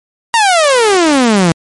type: exponential sweep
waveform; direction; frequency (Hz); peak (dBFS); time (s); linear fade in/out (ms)
sawtooth; down; 952 to 160; -3; 0.34-1.52; 0
effects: MP3 48 kbps